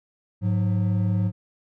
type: tone pair together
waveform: triangle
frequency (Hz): 104.51 / 181.1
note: G#2 / F#3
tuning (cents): +11 / -37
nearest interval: minor seventh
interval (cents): 952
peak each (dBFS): -19 / -23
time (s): 0.41-1.32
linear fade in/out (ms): 50
effects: none